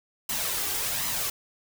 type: noise with flanger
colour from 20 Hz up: white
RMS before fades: -29 dBFS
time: 0.29-1.3 s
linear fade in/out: 5 ms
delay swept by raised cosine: 0.98 to 2.58 ms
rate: 1.3 Hz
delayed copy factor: +0.5
effects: none